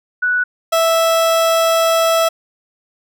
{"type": "tone pair in turn", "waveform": ["sine", "30% pulse"], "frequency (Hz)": [1477, 657.9], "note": ["F#6", "E5"], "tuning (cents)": [-3, -4], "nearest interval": "octave + major second", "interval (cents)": 1401, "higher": "first", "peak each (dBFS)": [-13, -9], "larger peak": "second", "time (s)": [[0.22, 0.44], [0.72, 2.29]], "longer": "second", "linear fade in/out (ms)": 10, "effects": []}